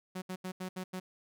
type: tone bursts at uneven times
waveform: sawtooth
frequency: 185 Hz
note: F#3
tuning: in tune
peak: -33 dBFS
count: 6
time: 0.15-0.22 / 0.29-0.36 / 0.44-0.52 / 0.6-0.69 / 0.76-0.84 / 0.93-1 s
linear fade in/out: 10 ms
effects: none